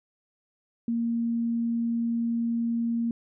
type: tone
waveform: sine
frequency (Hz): 232.6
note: A#3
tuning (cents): -4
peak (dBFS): -24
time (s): 0.88-3.11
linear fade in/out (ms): 2
effects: none